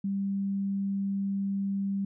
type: tone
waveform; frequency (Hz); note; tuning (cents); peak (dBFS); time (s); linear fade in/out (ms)
sine; 197.1; G3; +10; -27; 0.04-2.05; 5
effects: none